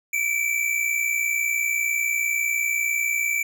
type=tone pair together; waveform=square; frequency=2291 / 2351 Hz; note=D7 / D7; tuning=-44 / +1 cents; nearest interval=unison; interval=45 cents; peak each=-25 dBFS; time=0.13-3.43 s; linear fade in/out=5 ms; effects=none